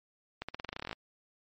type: accelerating click train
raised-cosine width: 0.3 ms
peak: -21 dBFS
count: 15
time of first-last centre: 0.42-0.929 s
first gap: 66 ms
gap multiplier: 0.9
effects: MP3 32 kbps